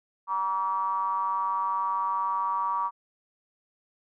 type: ring-modulated tone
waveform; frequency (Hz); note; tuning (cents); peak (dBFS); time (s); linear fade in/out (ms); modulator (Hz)
triangle; 98.9; G2; +16; -20; 0.27-2.91; 50; 1050
effects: none